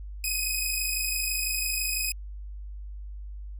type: tone pair together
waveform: 10% pulse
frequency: 2506 / 2532 Hz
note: D#7 / D#7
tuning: +12 / +30 cents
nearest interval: unison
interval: 18 cents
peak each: -21 dBFS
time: 0.24-2.12 s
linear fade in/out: 2 ms
effects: added 50 Hz sine -36 dBFS peak until 3.59 s